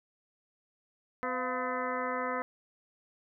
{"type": "harmonic tone with a mistuned harmonic", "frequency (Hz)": 253.6, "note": "B3", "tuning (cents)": 46, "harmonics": [1, 2, 3, 4, 5, 6, 7, 8], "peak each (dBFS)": [-40, -36, -41, -37, -37, -44, -42, -43], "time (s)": [1.23, 2.42], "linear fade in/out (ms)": 0, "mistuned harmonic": 3, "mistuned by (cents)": -130, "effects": []}